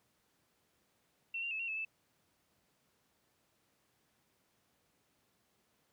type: tone with pitch steps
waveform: sine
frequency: 2710 / 2772 / 2601 / 2737 / 2606 / 2632 Hz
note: E7 / F7 / E7 / F7 / E7 / E7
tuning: +47 / -14 / -24 / -36 / -20 / -3 cents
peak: -36 dBFS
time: 1.34-1.85 s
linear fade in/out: 5 ms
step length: 85 ms
effects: pink hiss -75 dBFS RMS until 5.92 s + high-pass 100 Hz 12 dB/octave